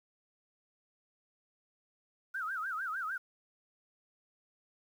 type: tone with vibrato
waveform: sine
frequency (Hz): 1414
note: F6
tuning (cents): +21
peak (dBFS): -34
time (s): 2.34-3.18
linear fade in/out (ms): 10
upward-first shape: sine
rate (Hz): 6.6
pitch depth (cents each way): 220
effects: 10-bit